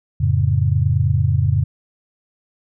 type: chord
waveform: sine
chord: F augmented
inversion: none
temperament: equal with one note detuned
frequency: 89.04 / 110 / 138.59 Hz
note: F2 / A2 / C#3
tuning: +34 / 0 / 0 cents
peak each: -18 dBFS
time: 0.2-1.64 s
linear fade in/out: 10 ms
effects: none